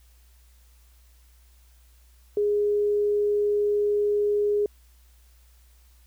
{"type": "tone", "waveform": "sine", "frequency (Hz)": 413.5, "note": "G#4", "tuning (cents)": -8, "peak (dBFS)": -20, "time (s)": [2.37, 4.66], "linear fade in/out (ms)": 2, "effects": ["added 60 Hz sine -53 dBFS peak until 6.06 s", "white hiss -63 dBFS RMS until 6.06 s"]}